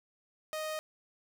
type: tone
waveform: sawtooth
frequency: 622 Hz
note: D#5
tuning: 1 cent flat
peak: -31 dBFS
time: 0.53-0.79 s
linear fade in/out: 0 ms
effects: none